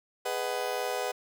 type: chord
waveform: 35% pulse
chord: G# minor seventh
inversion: none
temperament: just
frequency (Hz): 415.3 / 498.4 / 623 / 747.5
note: G#4 / B4 / D#5 / F#5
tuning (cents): 0 / +16 / +2 / +17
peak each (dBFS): -35 / -32 / -36 / -33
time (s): 0.25-1.12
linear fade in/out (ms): 10
effects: none